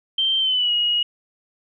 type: tone with pitch glide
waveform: sine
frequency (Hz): 3136 to 2892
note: G7 to F#7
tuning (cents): 0 to -40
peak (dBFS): -17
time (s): 0.18-1.03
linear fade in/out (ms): 5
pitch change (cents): -140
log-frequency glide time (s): 0.39-0.72
effects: none